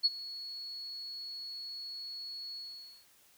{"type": "tone with ADSR envelope", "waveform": "sine", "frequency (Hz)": 4366, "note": "C#8", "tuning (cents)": -27, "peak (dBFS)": -21, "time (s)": [0.03, 3.06], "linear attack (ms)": 25, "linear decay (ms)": 30, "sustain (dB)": -19, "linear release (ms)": 510, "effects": ["white hiss -64 dBFS RMS until 3.37 s"]}